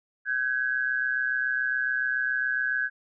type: tone pair together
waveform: sine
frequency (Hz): 1528.9 / 1656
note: G6 / G#6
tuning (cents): -44 / -5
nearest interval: minor second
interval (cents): 139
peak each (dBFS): -27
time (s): 0.25-2.9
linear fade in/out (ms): 50
effects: none